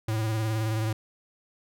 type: tone with vibrato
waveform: square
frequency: 110 Hz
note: A2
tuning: in tune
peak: -26 dBFS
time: 0.08-0.93 s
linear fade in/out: 5 ms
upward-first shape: sine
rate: 19 Hz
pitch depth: 40 cents each way
effects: none